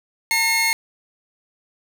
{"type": "tone pair together", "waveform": "sawtooth", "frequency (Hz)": [907, 2155], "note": ["A#5", "C#7"], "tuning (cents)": [-48, -49], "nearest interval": "octave + minor third", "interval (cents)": 1499, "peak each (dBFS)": [-21, -14], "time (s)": [0.31, 0.73], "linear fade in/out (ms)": 0, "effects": []}